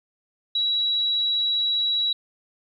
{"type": "tone", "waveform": "sine", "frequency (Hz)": 3895, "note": "B7", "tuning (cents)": -25, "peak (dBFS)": -20, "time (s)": [0.55, 2.13], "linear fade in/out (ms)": 5, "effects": ["10-bit"]}